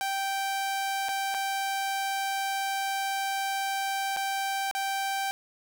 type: tone with dropouts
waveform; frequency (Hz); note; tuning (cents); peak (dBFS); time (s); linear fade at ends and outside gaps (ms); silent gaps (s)
sawtooth; 782; G5; -4; -24; 0.01-5.31; 0; 1.085-1.09 / 1.342-1.346 / 4.164-4.17 / 4.712-4.75
effects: none